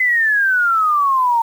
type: exponential sweep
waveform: sine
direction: down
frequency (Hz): 2051 to 908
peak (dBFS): -12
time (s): 0-1.42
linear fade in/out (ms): 5
effects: 7-bit